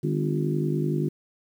harmonic tone with a mistuned harmonic, 50.4 Hz, G1, 49 cents sharp, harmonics 3 / 4 / 5 / 6 / 7 / 8, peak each -25 / -33 / -32 / -35 / -29 / -37 dBFS, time 0.03-1.09 s, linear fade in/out 10 ms, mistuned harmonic 5, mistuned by +50 cents, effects 9-bit

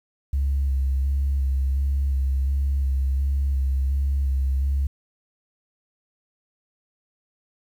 sine tone with vibrato, 68 Hz, C#2, 33 cents flat, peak -18 dBFS, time 0.33-4.87 s, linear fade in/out 5 ms, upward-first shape square, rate 1.4 Hz, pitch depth 26 cents each way, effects tanh soft clip ceiling -16 dBFS + 9-bit

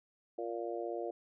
harmonic tone, 116.54 Hz, A#2, in tune, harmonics 3 / 4 / 5 / 6, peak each -40 / -41 / -42 / -43 dBFS, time 0.38-1.11 s, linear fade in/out 5 ms, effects none

